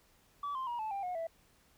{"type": "tone with pitch steps", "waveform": "sine", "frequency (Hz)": [1148, 1046.7, 954.3, 870, 793.2, 723.2, 659.4], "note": ["D6", "C6", "A#5", "A5", "G5", "F#5", "E5"], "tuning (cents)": [-40, 0, 40, -20, 20, -40, 0], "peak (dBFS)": -33, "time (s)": [0.43, 1.27], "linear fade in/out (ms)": 5, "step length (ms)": 120, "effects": ["tanh soft clip ceiling -33 dBFS", "pink hiss -67 dBFS RMS until 1.77 s"]}